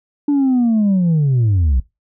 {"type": "linear sweep", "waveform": "sine", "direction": "down", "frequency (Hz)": [293.7, 57.7], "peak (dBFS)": -9, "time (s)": [0.28, 1.8], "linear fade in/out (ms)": 5, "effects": ["noise-tail reverb RT60 0.2 s tail -21 dB re dry", "tanh soft clip ceiling -10 dBFS"]}